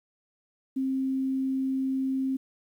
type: tone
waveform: sine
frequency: 265.2 Hz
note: C4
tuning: 23 cents sharp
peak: -25 dBFS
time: 0.76-2.37 s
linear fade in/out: 10 ms
effects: 10-bit